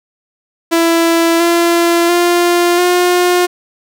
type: tone with pitch steps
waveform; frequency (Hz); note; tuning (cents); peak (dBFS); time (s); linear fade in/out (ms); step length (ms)
sawtooth; 333.4 / 341 / 348.8 / 356.7; E4 / F4 / F4 / F4; +20 / -41 / -2 / +37; -5; 0.71-3.47; 20; 690
effects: none